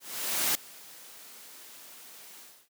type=noise with ADSR envelope; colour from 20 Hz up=white; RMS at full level=-26 dBFS; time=0-2.69 s; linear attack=550 ms; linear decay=3 ms; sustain=-23 dB; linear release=290 ms; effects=high-pass 200 Hz 12 dB/octave